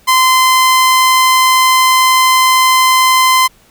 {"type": "tone", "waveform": "sawtooth", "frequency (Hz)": 1033, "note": "C6", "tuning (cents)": -22, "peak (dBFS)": -3, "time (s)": [0.07, 3.48], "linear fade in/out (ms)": 20, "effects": ["pink hiss -48 dBFS RMS until 3.7 s"]}